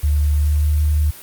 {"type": "tone with pitch glide", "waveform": "sine", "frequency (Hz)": [73.42, 75.48], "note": ["D2", "D2"], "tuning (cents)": [0, 48], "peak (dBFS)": -13, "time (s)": [0.03, 1.11], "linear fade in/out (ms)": 10, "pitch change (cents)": 48, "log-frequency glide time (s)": [0.14, 0.81], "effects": ["white hiss -38 dBFS RMS until 1.22 s", "Opus 32 kbps"]}